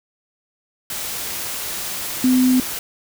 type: tone in noise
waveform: sine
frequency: 254.8 Hz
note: C4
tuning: 46 cents flat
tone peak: -12 dBFS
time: 2.24-2.6 s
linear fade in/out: 2 ms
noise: white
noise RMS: -27 dBFS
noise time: 0.9-2.79 s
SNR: +12 dB
effects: none